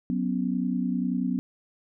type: chord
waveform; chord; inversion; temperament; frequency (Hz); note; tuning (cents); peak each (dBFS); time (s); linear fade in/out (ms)
sine; F# suspended fourth; none; equal; 185 / 246.9 / 277.2; F#3 / B3 / C#4; 0 / 0 / 0; -28 / -27 / -32; 0.1-1.39; 0
effects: none